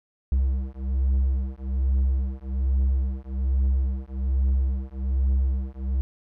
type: beating tone pair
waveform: triangle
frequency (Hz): 65.41 / 66.61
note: C2 / C2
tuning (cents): 0 / +32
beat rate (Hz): 1.2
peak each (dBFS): -22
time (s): 0.32-6.01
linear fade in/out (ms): 0
effects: none